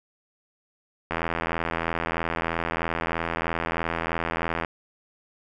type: click train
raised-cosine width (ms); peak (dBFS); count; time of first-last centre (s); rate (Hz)
0.5; -11; 295; 1.11-4.648; 83.1
effects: none